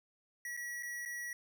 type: tone with dropouts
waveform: square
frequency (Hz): 1928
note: B6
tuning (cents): -42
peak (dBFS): -40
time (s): 0.45-1.33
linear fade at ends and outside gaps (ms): 2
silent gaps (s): 0.567-0.573 / 0.826-0.831 / 1.052-1.058
effects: none